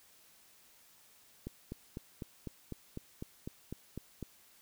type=click train; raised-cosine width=3 ms; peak=-27 dBFS; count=12; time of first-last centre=1.47-4.227 s; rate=3.99 Hz; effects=white hiss -63 dBFS RMS until 4.61 s